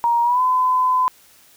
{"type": "tone with pitch glide", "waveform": "sine", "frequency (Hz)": [941, 1014.4], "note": ["A#5", "B5"], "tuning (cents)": [16, 46], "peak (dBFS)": -14, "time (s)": [0.04, 1.08], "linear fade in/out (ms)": 0, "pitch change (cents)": 130, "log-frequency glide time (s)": [0.23, 0.41], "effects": ["white hiss -51 dBFS RMS until 1.56 s"]}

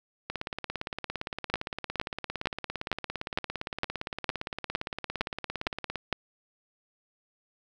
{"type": "two click trains", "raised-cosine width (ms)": 0.3, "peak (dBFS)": [-10, -17], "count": [11, 100], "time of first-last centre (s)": [[1.54, 6.127], [0.3, 5.957]], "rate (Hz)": [2.18, 17.5], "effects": []}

